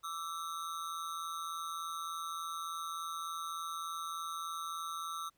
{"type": "ring-modulated tone", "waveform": "square", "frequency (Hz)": 1244.5, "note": "D#6", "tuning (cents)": 0, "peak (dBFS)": -36, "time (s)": [0.03, 5.3], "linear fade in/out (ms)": 20, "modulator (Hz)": 81.7, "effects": ["pink hiss -75 dBFS RMS until 5.37 s"]}